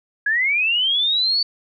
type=linear sweep; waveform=sine; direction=up; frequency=1643 to 4530 Hz; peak=-16 dBFS; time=0.26-1.43 s; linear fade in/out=5 ms; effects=none